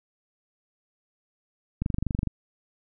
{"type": "click train", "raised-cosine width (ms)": 5, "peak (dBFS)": -14, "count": 12, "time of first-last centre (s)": [1.82, 2.273], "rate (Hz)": 24.3, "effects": []}